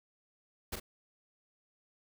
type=noise with echo; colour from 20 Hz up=pink; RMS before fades=-37 dBFS; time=0.72-0.76 s; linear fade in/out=10 ms; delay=40 ms; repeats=1; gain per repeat=-6 dB; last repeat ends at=0.8 s; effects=none